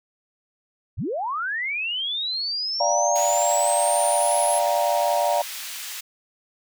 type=linear sweep; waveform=sine; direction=up; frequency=51 to 10850 Hz; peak=-24 dBFS; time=0.97-4.6 s; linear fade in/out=20 ms
type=chord; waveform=sine; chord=G minor seventh; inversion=second; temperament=equal with one note detuned; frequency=587.3 / 698.5 / 784 / 936.6 Hz; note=D5 / F5 / G5 / Bb5; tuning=0 / 0 / 0 / +8 cents; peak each=-23 / -23 / -28 / -25 dBFS; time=2.8-5.42 s; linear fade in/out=5 ms
type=high-pass noise; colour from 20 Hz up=pink; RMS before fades=-34 dBFS; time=3.15-6.01 s; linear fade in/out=10 ms; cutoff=2200 Hz; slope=12 dB/octave
effects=none